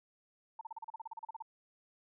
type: tone bursts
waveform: sine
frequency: 899 Hz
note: A5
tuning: 37 cents sharp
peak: -40 dBFS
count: 15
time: 0.59-1.424 s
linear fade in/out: 5 ms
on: 22 ms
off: 36 ms
effects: none